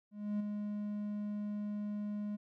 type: tone with ADSR envelope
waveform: triangle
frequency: 207.7 Hz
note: G#3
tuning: in tune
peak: -29 dBFS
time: 0.11-2.37 s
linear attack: 290 ms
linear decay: 9 ms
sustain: -5 dB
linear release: 21 ms
effects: none